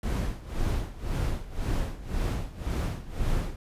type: noise with tremolo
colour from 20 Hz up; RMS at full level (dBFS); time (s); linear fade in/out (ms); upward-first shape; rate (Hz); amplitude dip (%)
brown; -26; 0.03-3.56; 2; sine; 1.9; 85
effects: resampled to 32000 Hz